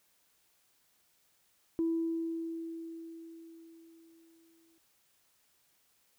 sine tone with exponential decay, 329.6 Hz, E4, in tune, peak -26 dBFS, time 1.79-4.78 s, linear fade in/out 0 ms, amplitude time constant 650 ms, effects tanh soft clip ceiling -23 dBFS + white hiss -71 dBFS RMS until 6.18 s

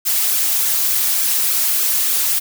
blue noise with flanger, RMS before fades -17 dBFS, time 0.05-2.4 s, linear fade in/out 20 ms, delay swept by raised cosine 1 to 6.7 ms, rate 3.4 Hz, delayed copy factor -0.95, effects none

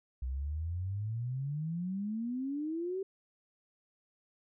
sine exponential sweep, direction up, 61.74 to 392 Hz, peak -33 dBFS, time 0.22-3.03 s, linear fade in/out 5 ms, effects none

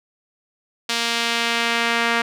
sawtooth tone with band-pass filter sweep, 233.1 Hz, A#3, in tune, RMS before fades -21 dBFS, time 0.89-2.22 s, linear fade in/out 5 ms, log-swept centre 4000 to 1900 Hz, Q 1.1, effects none

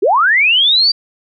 sine linear sweep, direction up, 330.6 to 4727 Hz, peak -8 dBFS, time 0.02-0.92 s, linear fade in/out 10 ms, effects none

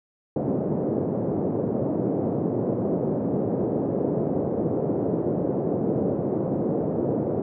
white band-pass noise, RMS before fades -25 dBFS, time 0.36-7.42 s, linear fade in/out 2 ms, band 120 to 510 Hz, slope 24 dB/octave, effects none

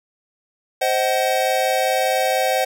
square chord, C diminished, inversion none, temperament just, 523.3 / 627.9 / 753.5 Hz, C5 / Eb5 / Gb5, 0 / +16 / +31 cents, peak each -22 / -24 / -21 dBFS, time 0.81-2.65 s, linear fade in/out 10 ms, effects none

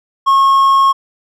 triangle tone, 1088 Hz, C#6, 33 cents flat, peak -5 dBFS, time 0.26-0.93 s, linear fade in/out 20 ms, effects none

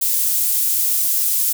pink high-pass noise, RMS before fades -18 dBFS, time 0.01-1.53 s, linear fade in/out 10 ms, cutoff 12000 Hz, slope 12 dB/octave, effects none

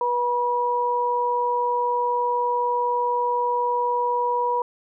sine tone pair together, 487.4 / 968 Hz, B4 / B5, -23 / -35 cents, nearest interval octave, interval 1188 cents, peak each -25 / -21 dBFS, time 0.01-4.62 s, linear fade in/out 2 ms, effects none

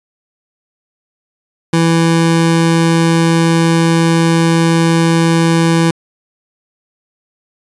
25% pulse tone, 165.6 Hz, E3, 8 cents sharp, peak -5 dBFS, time 1.73-5.91 s, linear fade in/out 5 ms, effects resampled to 24000 Hz

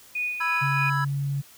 sine tone with tremolo, 2470 Hz, D#7, 13 cents flat, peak -24 dBFS, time 0.15-0.9 s, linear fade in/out 5 ms, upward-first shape sine, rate 3.2 Hz, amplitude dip 50%
triangle chord, E major, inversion second, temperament equal, 987.8 / 1318.5 / 1661.2 Hz, B5 / E6 / G#6, 0 / 0 / 0 cents, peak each -27 dBFS, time 0.4-1.05 s, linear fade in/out 10 ms
sine tone with pitch glide, 138.59 to 140.04 Hz, C#3 to C#3, 0 to +18 cents, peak -24 dBFS, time 0.61-1.42 s, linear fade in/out 20 ms, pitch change +18 cents, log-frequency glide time 0.79-1.14 s
effects white hiss -51 dBFS RMS until 1.57 s

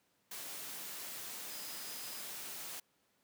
sine tone in noise, 5000 Hz, D#8, 8 cents sharp, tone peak -52 dBFS, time 1.5-2.21 s, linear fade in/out 5 ms, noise white, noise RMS -45 dBFS, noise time 0.31-2.8 s, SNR -10 dB, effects pink hiss -75 dBFS RMS until 3.23 s + high-pass 150 Hz 12 dB/octave

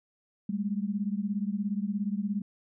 sine beating tone pair, 197.8 / 214.8 Hz, G3 / A3, +16 / -41 cents, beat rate 17 Hz, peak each -30 / -32 dBFS, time 0.49-2.42 s, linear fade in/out 5 ms, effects none

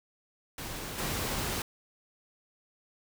pink noise with level steps, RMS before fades -39 / -33 dBFS, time 0.58-1.62 s, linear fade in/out 2 ms, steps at 0.98 s, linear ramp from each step 5 ms, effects none

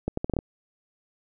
accelerating click train, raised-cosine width 2 ms, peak -13 dBFS, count 7, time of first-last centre 0.08-0.389 s, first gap 94 ms, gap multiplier 0.75, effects none

